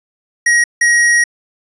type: tone bursts at uneven times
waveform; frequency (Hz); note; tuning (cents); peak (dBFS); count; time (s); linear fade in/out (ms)
square; 1893; A#6; +26; -9; 2; 0.46-0.64 / 0.81-1.24; 5
effects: resampled to 24000 Hz + 8-bit